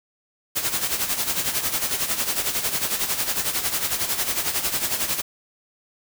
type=noise with tremolo; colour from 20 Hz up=white; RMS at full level=-22 dBFS; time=0.55-5.22 s; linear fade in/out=20 ms; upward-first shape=sine; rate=11 Hz; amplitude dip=65%; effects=none